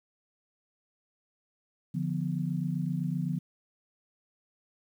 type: chord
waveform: sine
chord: B diminished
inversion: first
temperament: equal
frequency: 146.83 / 174.61 / 246.9 Hz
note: D3 / F3 / B3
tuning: 0 / 0 / 0 cents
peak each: -32 / -31 / -37 dBFS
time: 1.94-3.39 s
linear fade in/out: 10 ms
effects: 10-bit